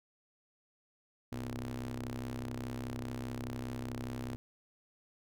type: ring-modulated tone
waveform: sawtooth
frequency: 64.9 Hz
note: C2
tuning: 13 cents flat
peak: -31 dBFS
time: 1.32-4.36 s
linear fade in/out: 0 ms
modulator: 179 Hz
effects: none